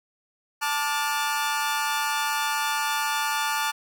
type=chord; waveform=sawtooth; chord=D minor; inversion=second; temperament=equal with one note detuned; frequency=880 / 1174.7 / 1430.4 Hz; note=A5 / D6 / F6; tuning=0 / 0 / +41 cents; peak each=-23 / -26 / -26 dBFS; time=0.61-3.72 s; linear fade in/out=20 ms; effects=none